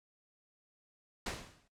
pink noise with exponential decay, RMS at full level -35 dBFS, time 1.26-1.68 s, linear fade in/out 5 ms, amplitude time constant 90 ms, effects noise-tail reverb RT60 0.1 s tail -17 dB re dry + low-pass 8000 Hz 12 dB/octave

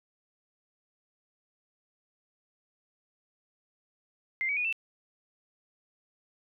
sine tone with pitch steps, 2093 / 2269 / 2460 / 2668 Hz, C7 / C#7 / D#7 / E7, 0 / +40 / -20 / +20 cents, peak -27 dBFS, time 4.41-4.726 s, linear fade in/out 0 ms, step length 79 ms, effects none

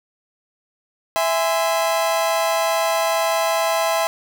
40% pulse chord, E augmented, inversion none, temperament just, 659.3 / 824.1 / 1030.1 Hz, E5 / G#5 / B#5, 0 / -14 / -27 cents, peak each -19 / -23 / -23 dBFS, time 1.16-4.07 s, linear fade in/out 0 ms, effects none

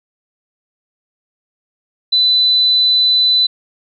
sine tone, 4000 Hz, B7, 21 cents sharp, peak -9 dBFS, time 2.12-3.47 s, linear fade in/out 10 ms, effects none

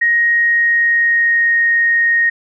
sine tone with pitch glide, 1877 to 1863 Hz, A#6 to A#6, +11 to -2 cents, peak -10 dBFS, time 0.01-2.3 s, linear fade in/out 10 ms, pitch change -13 cents, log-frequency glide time 0.29-1.58 s, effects none

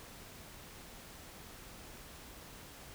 silence, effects pink hiss -52 dBFS RMS until 2.94 s

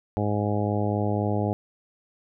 harmonic tone, 103.83 Hz, G#2, in tune, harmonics 1 / 2 / 3 / 4 / 5 / 6 / 7 / 8, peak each -26 / -29 / -31 / -32 / -33 / -34 / -34 / -35 dBFS, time 0.17-1.53 s, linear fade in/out 0 ms, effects none

